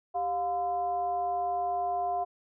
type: tone with frequency modulation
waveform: sine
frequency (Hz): 708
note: F5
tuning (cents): +23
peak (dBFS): -27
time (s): 0.14-2.25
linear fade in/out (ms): 20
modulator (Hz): 315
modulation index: 0.5
effects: none